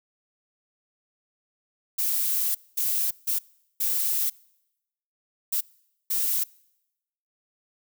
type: noise bursts at uneven times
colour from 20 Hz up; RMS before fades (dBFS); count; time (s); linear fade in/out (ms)
violet; -25; 6; 1.98-2.55 / 2.77-3.11 / 3.27-3.39 / 3.8-4.3 / 5.52-5.61 / 6.1-6.44; 10
effects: noise-tail reverb RT60 0.9 s tail -25 dB re dry